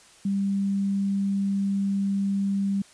sine tone, 197.5 Hz, G3, 13 cents sharp, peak -22 dBFS, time 0.25-2.82 s, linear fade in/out 5 ms, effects white hiss -53 dBFS RMS until 2.93 s + resampled to 22050 Hz

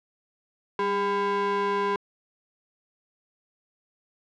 square ring-modulated tone, 300 Hz, D4, 37 cents sharp, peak -21 dBFS, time 0.79-1.96 s, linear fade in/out 2 ms, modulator 704 Hz, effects low-pass 3000 Hz 12 dB/octave

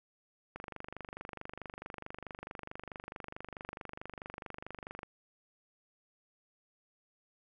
click train, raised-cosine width 0.5 ms, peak -27 dBFS, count 111, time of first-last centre 0.56-5.032 s, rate 24.6 Hz, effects none

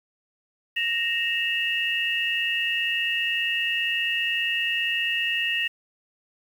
sine tone cluster, 1863 / 2665 / 2845 Hz, A#6 / E7 / F7, -2 / +18 / +31 cents, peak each -27 dBFS, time 0.76-5.68 s, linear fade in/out 10 ms, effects 8-bit

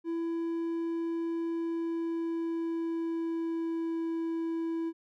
triangle tone with pitch glide, 333.1 to 329.7 Hz, E4 to E4, +18 to 0 cents, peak -28 dBFS, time 0.04-4.93 s, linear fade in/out 50 ms, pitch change -18 cents, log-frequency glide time 1.51-4.04 s, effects none

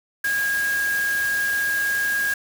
sine tone in noise, 1634 Hz, G#6, 29 cents flat, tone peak -20 dBFS, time 0.24-2.34 s, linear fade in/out 5 ms, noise white, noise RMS -32 dBFS, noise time 0.24-2.34 s, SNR +9 dB, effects none

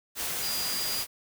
sine tone in noise, 4840 Hz, D#8, 49 cents flat, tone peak -32 dBFS, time 0.4-1.05 s, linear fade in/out 50 ms, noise white, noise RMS -32 dBFS, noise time 0.15-1.07 s, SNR -3 dB, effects none

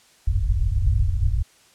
pink low-pass noise, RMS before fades -20 dBFS, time 0.27-1.43 s, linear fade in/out 10 ms, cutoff 110 Hz, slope 48 dB/octave, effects white hiss -55 dBFS RMS until 1.74 s + low-pass 9000 Hz 12 dB/octave

